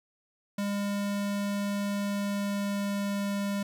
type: tone with pitch glide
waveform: square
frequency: 202.1 to 200.8 Hz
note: G#3 to G3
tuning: -47 to +42 cents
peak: -29 dBFS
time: 0.58-3.63 s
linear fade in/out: 5 ms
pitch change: -11 cents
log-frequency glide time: 1.99-3.36 s
effects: 11-bit